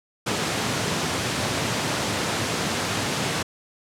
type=high-pass noise; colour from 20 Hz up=pink; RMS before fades=-25 dBFS; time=0.26-3.43 s; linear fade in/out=10 ms; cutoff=100 Hz; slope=24 dB/octave; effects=low-pass 8000 Hz 12 dB/octave